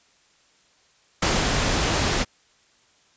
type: noise with ADSR envelope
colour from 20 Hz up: pink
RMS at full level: -20 dBFS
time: 1.22-2.25 s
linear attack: 7 ms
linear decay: 230 ms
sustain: -2 dB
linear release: 32 ms
effects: white hiss -60 dBFS RMS until 3.16 s + resampled to 16000 Hz